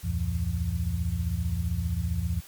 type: tone cluster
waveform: sine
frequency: 71.3 / 86.6 / 113.9 / 169.7 Hz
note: C#2 / F2 / A#2 / F3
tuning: +49 / -14 / -40 / -49 cents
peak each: -31 / -28 / -34 / -33 dBFS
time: 0.03-2.41 s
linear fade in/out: 20 ms
effects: white hiss -49 dBFS RMS until 2.47 s + MP3 96 kbps